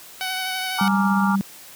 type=tone with vibrato; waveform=10% pulse; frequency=750 Hz; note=F#5; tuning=23 cents sharp; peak=-16 dBFS; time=0.21-0.88 s; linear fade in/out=0 ms; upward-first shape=sine; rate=12 Hz; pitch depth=16 cents each way
type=chord; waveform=sine; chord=Bb dominant seventh; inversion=third; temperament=equal with one note detuned; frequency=837.8 / 932.3 / 1174.7 / 1396.9 Hz; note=Ab5 / Bb5 / D6 / F6; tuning=+15 / 0 / 0 / 0 cents; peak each=-26 dBFS; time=0.78-1.36 s; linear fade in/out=10 ms
type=tone with tremolo; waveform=sine; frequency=196 Hz; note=G3; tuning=in tune; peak=-16 dBFS; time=0.81-1.41 s; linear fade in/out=0 ms; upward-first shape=triangle; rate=17 Hz; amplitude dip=35%
effects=white hiss -43 dBFS RMS until 1.75 s + high-pass 100 Hz 12 dB/octave